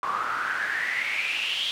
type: noise with band-pass filter sweep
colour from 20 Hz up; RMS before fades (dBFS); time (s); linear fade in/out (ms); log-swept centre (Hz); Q
pink; -28; 0.03-1.71; 0; 1100 to 3300; 8.6
effects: none